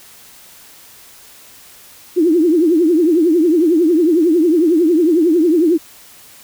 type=tone with vibrato; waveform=sine; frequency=331.4 Hz; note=E4; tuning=9 cents sharp; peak=-9 dBFS; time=2.16-5.78 s; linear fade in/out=20 ms; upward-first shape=triangle; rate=11 Hz; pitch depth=190 cents each way; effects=white hiss -42 dBFS RMS until 6.43 s